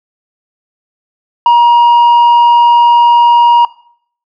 sine tone with tanh clipping, 950 Hz, A#5, 33 cents sharp, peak -3 dBFS, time 1.46-3.65 s, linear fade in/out 2 ms, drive 3 dB, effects noise-tail reverb RT60 0.6 s tail -20 dB re dry

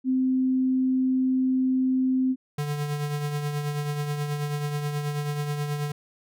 sine tone, 259.1 Hz, C4, 17 cents flat, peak -20 dBFS, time 0.04-2.36 s, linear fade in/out 50 ms
square tone with tremolo, 146.83 Hz, D3, in tune, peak -25 dBFS, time 2.58-5.92 s, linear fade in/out 5 ms, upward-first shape triangle, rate 9.3 Hz, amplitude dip 50%
effects none

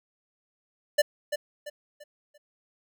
square tone with echo, 590 Hz, D5, 8 cents sharp, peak -18 dBFS, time 0.98-1.02 s, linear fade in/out 10 ms, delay 340 ms, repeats 4, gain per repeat -9 dB, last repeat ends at 2.38 s, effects none

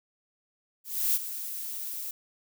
violet noise with ADSR envelope, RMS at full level -24 dBFS, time 0.84-2.11 s, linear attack 310 ms, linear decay 31 ms, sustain -12 dB, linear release 3 ms, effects none

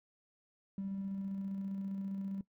triangle tone with tremolo, 195.2 Hz, G3, 7 cents flat, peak -32 dBFS, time 0.78-2.41 s, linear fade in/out 2 ms, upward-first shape square, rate 15 Hz, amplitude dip 30%, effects noise-tail reverb RT60 0.1 s tail -22 dB re dry + tanh soft clip ceiling -33 dBFS

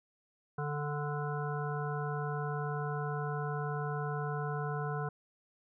harmonic tone, 146.83 Hz, D3, in tune, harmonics 1 / 3 / 5 / 7 / 9 / 10, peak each -35 / -40 / -42 / -43 / -45 / -45 dBFS, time 0.58-5.09 s, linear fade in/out 5 ms, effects none

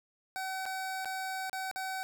25% pulse tone with dropouts, 760 Hz, F#5, 46 cents sharp, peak -31 dBFS, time 0.36-2.03 s, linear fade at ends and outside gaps 0 ms, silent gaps 0.655-0.662 / 1.047-1.056 / 1.496-1.53 / 1.713-1.76 s, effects none

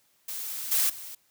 blue noise with level steps, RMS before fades -35 / -24 / -41 dBFS, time 0.28-1.15 s, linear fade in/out 5 ms, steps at 0.71 / 0.89 s, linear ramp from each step 10 ms, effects white hiss -67 dBFS RMS until 1.3 s + high-pass 60 Hz 12 dB/octave

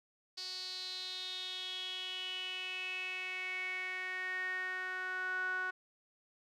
sawtooth tone with band-pass filter sweep, 370 Hz, F#4, in tune, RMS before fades -40 dBFS, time 0.37-5.71 s, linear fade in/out 10 ms, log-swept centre 4600 to 1400 Hz, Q 7.8, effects none

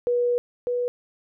sine tone pair in turn, 485 / 488.9 Hz, B4 / B4, -31 / -18 cents, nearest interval unison, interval 13 cents, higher second, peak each -19 / -22 dBFS, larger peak first, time 0.07-0.38 / 0.67-0.88 s, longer first, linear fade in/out 0 ms, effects none

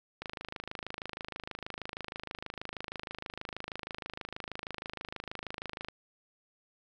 click train, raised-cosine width 0.3 ms, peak -22 dBFS, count 150, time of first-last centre 0.22-5.885 s, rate 26.3 Hz, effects none

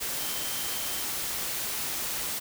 sine tone in noise, 3120 Hz, G7, 9 cents flat, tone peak -42 dBFS, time 0.19-1.05 s, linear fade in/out 20 ms, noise white, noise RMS -32 dBFS, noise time 0-2.4 s, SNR -13 dB, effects none

